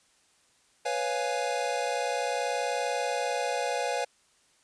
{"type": "chord", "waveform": "square", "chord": "C# dominant seventh", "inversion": "third", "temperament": "equal", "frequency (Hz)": [493.9, 554.4, 698.5, 830.6], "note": ["B4", "C#5", "E#5", "G#5"], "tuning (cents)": [0, 0, 0, 0], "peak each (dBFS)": -34, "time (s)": [0.85, 4.05], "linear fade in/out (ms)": 10, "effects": ["white hiss -65 dBFS RMS until 4.63 s", "resampled to 22050 Hz"]}